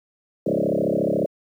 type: tone with frequency modulation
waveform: sine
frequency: 371.7 Hz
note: F#4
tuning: 8 cents sharp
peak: -18 dBFS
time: 0.46-1.26 s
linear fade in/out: 5 ms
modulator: 34.1 Hz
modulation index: 6.9
effects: high-pass 150 Hz 12 dB/octave + 9-bit